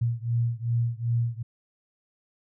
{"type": "beating tone pair", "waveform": "sine", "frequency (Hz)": [116.54, 119.14], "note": ["A#2", "A#2"], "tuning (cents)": [0, 38], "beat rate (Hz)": 2.6, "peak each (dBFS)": [-26, -27], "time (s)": [0.01, 1.43], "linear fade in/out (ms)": 10, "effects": []}